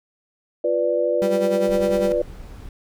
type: chord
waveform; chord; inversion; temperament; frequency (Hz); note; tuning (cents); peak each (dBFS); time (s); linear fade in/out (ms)
sine; B diminished; second; equal; 349.2 / 493.9 / 587.3; F4 / B4 / D5; 0 / 0 / 0; -25 / -21 / -21; 0.64-2.22; 5
type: tone with tremolo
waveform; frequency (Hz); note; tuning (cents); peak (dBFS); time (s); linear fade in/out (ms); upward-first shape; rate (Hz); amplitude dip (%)
35% pulse; 196; G3; 0; -20; 1.22-2.12; 0; sine; 10; 70
type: noise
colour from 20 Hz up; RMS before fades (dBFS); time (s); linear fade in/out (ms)
brown; -37; 1.67-2.69; 2
effects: none